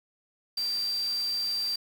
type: tone in noise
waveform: sine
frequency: 4699 Hz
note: D8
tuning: in tune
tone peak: -27 dBFS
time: 0.57-1.76 s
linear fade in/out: 5 ms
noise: white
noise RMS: -44 dBFS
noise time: 0.57-1.76 s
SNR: +14 dB
effects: none